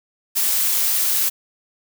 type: noise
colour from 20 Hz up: blue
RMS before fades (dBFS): -19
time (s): 0.35-1.3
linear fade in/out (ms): 20
effects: none